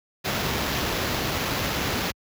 pink noise with sample-and-hold, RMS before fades -26 dBFS, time 0.24-2.12 s, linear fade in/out 20 ms, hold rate 8820 Hz, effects high-pass 60 Hz 12 dB/octave

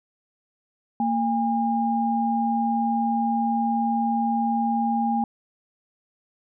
sine tone pair together, 230 / 811 Hz, A#3 / G#5, -23 / -41 cents, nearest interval octave + minor seventh, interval 2182 cents, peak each -23 dBFS, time 1-5.24 s, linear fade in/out 2 ms, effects none

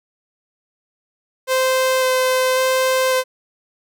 sawtooth tone with vibrato, 517 Hz, C5, 21 cents flat, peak -11 dBFS, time 1.47-3.24 s, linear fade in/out 50 ms, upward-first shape square, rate 0.91 Hz, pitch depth 8 cents each way, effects none

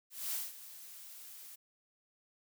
blue noise with ADSR envelope, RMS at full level -36 dBFS, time 0.1-1.56 s, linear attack 230 ms, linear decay 190 ms, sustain -15 dB, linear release 13 ms, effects none

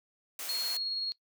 white noise, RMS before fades -39 dBFS, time 0.39-0.77 s, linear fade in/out 2 ms
sine tone with tremolo, 4300 Hz, C8, 47 cents sharp, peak -30 dBFS, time 0.49-1.12 s, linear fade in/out 0 ms, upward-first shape triangle, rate 19 Hz, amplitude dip 30%
effects noise-tail reverb RT60 0.1 s tail -19 dB re dry + high-pass 400 Hz 12 dB/octave

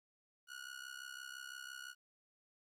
sawtooth tone with amplitude modulation, 1455 Hz, F#6, 29 cents flat, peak -40 dBFS, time 0.47-1.95 s, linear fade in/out 50 ms, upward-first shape sine, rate 65.9 Hz, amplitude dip 85%, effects low-pass 12000 Hz 12 dB/octave + 13-bit

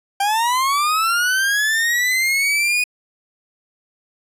40% pulse linear sweep, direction up, 784 to 2489 Hz, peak -15 dBFS, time 0.2-2.84 s, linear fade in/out 5 ms, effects resampled to 32000 Hz

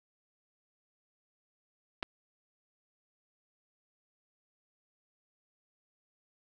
clicks, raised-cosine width 0.3 ms, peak -24 / -17 dBFS, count 2, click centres 2.026 / 2.029 s, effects none

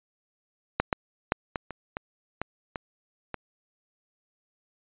clicks, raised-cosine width 0.5 ms, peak -6 / -8 / -7 / -13 / -21 / -16 / -14 / -17 / -17 dBFS, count 9, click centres 0.8 / 0.928 / 1.321 / 1.558 / 1.707 / 1.969 / 2.416 / 2.758 / 3.343 s, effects resampled to 8000 Hz

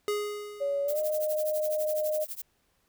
square tone with exponential decay, 415.3 Hz, G#4, in tune, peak -26 dBFS, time 0.08-1.28 s, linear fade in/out 1 ms, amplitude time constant 260 ms
sine tone with pitch glide, 563 to 614 Hz, C#5 to D#5, +27 to -23 cents, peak -26 dBFS, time 0.6-2.25 s, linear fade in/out 20 ms, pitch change +150 cents, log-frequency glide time 0.84-0.99 s
violet noise with tremolo, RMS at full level -35 dBFS, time 0.88-2.42 s, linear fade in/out 5 ms, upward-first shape triangle, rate 12 Hz, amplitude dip 100%
effects pink hiss -71 dBFS RMS until 2.88 s

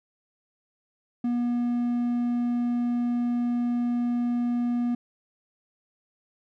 triangle tone, 240.9 Hz, B3, 43 cents flat, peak -21 dBFS, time 1.24-4.95 s, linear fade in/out 5 ms, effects none

